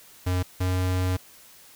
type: tone pair in turn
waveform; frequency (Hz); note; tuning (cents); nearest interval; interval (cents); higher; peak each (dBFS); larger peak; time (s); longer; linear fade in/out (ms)
square; 90.9 / 91.9; F#2 / F#2; -30 / -11; unison; 19; second; -23; neither; 0.26-0.43 / 0.6-1.17; second; 10
effects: white hiss -51 dBFS RMS until 1.75 s